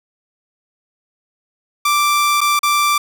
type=tone with dropouts; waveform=sawtooth; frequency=1174.7 Hz; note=D6; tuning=in tune; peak=-9 dBFS; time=1.85-2.98 s; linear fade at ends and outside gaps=5 ms; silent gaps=2.407-2.413 / 2.592-2.631 s; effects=none